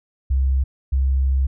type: tone pair in turn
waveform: sine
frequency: 66.4 / 66.65 Hz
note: C2 / C2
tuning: +26 / +33 cents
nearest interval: unison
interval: 7 cents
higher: second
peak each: -15 dBFS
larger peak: neither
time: 0.3-0.64 / 0.92-1.47 s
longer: second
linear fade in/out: 10 ms
effects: none